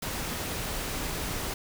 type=noise; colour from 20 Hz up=pink; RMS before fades=-33 dBFS; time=0.02-1.54 s; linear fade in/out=5 ms; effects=none

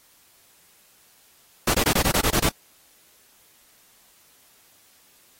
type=noise bursts; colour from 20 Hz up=pink; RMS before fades=-21 dBFS; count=9; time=1.67-2.491 s; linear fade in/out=5 ms; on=69 ms; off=25 ms; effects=white hiss -57 dBFS RMS until 5.39 s + AAC 48 kbps

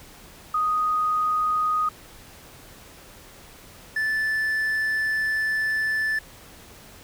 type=tone pair in turn; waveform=sine / triangle; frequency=1244.5 / 1752.4 Hz; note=D#6 / A6; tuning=0 / -7 cents; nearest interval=tritone; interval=593 cents; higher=second; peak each=-20 dBFS; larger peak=neither; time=0.54-1.89 / 3.96-6.19 s; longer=second; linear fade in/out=5 ms; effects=pink hiss -47 dBFS RMS until 7.03 s

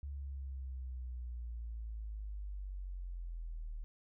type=linear sweep; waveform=sine; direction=down; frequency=70.8 to 37.88 Hz; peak=-40 dBFS; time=0.03-3.84 s; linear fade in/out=0 ms; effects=none

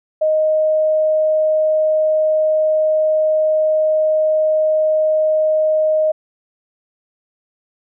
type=tone; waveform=sine; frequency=622.3 Hz; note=D#5; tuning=in tune; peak=-12 dBFS; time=0.21-6.12 s; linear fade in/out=10 ms; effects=none

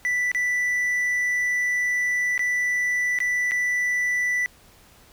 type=tone with dropouts; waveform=triangle; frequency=1975.5 Hz; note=B6; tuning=in tune; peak=-19 dBFS; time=0.05-4.46 s; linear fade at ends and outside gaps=0 ms; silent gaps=0.316-0.348 / 2.378-2.393 / 3.188-3.203 / 3.511-3.518 s; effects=pink hiss -53 dBFS RMS until 5.12 s

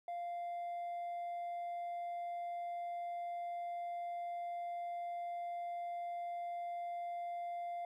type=tone with hard clipping; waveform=triangle; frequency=696 Hz; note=F5; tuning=6 cents flat; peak=-38 dBFS; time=0.08-7.85 s; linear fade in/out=2 ms; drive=1 dB; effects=none

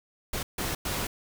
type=noise bursts at uneven times; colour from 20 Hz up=pink; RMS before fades=-31 dBFS; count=3; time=0.33-0.43 / 0.58-0.75 / 0.85-1.07 s; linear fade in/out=5 ms; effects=none

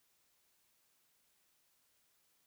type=silence; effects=white hiss -75 dBFS RMS until 2.46 s

